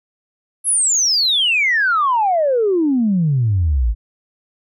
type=exponential sweep; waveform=sine; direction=down; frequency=11220 to 51 Hz; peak=-12 dBFS; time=0.64-3.95 s; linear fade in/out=50 ms; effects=tanh soft clip ceiling -8 dBFS